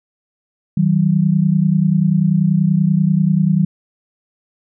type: tone pair together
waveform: sine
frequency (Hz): 158.8 / 189.12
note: D#3 / F#3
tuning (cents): +36 / +38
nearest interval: minor third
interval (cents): 302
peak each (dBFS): -14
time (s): 0.77-3.65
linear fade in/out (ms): 5
effects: none